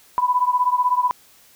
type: beating tone pair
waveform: sine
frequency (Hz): 987.8 / 1003.8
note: B5 / B5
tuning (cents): 0 / +28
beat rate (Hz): 16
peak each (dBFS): -18 / -20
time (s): 0.18-1.11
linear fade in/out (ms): 0
effects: white hiss -52 dBFS RMS until 1.55 s